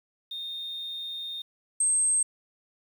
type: tone pair in turn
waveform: sine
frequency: 3665 / 8367 Hz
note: A#7 / C9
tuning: -30 / -1 cents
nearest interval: octave + major second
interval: 1429 cents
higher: second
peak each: -33 / -21 dBFS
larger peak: second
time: 0.31-1.42 / 1.8-2.23 s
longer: first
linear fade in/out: 5 ms
effects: 9-bit